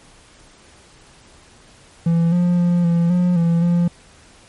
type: tone with pitch steps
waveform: triangle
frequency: 167.6 / 176.2 / 174.7 / 169.8 / 178.2 / 168.4 / 173.1 Hz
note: E3 / F3 / F3 / F3 / F3 / E3 / F3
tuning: +29 / +16 / +1 / -48 / +35 / +37 / -15 cents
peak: -11 dBFS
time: 2.06-3.88 s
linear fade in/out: 5 ms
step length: 260 ms
effects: pink hiss -48 dBFS RMS until 4.48 s + MP3 48 kbps